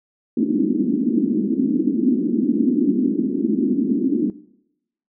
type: band-pass noise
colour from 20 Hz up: pink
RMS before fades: -19 dBFS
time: 0.37-4.3 s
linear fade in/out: 5 ms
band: 220 to 320 Hz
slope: 48 dB/octave
effects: noise-tail reverb RT60 0.8 s tail -19 dB re dry